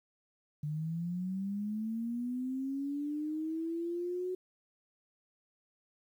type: linear sweep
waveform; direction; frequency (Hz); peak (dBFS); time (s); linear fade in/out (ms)
sine; up; 146.83 to 370; -33; 0.63-4.35; 5
effects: 11-bit